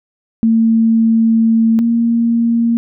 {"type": "tone pair in turn", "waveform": "sine", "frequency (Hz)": [225.8, 232.4], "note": ["A3", "A#3"], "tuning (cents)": [45, -5], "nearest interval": "unison", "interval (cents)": 50, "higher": "second", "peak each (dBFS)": [-8, -10], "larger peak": "first", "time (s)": [[0.43, 1.79], [1.79, 2.77]], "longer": "first", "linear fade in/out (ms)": 0, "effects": []}